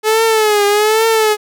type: tone with vibrato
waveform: sawtooth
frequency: 428.6 Hz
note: A4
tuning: 45 cents flat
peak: -6 dBFS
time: 0.03-1.37 s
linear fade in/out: 50 ms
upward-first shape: triangle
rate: 1.2 Hz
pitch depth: 100 cents each way
effects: none